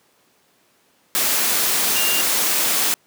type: tone in noise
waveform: sine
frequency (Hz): 2793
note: F7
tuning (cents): -1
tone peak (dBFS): -23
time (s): 1.96-2.21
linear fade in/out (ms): 0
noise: white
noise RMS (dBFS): -19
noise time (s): 1.15-2.94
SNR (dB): -7
effects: pink hiss -59 dBFS RMS until 3.06 s + high-pass 200 Hz 12 dB/octave